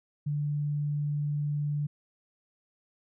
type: tone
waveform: sine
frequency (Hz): 146.83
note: D3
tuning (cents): 0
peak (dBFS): -27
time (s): 0.26-1.87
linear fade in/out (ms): 10
effects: none